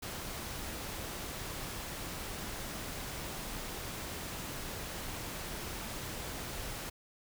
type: noise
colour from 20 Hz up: pink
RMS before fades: -41 dBFS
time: 0.02-6.9 s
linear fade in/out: 10 ms
effects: none